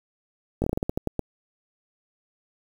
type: slowing click train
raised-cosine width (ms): 2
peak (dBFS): -11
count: 11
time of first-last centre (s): 0.62-1.193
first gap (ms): 20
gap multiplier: 1.22
effects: 7-bit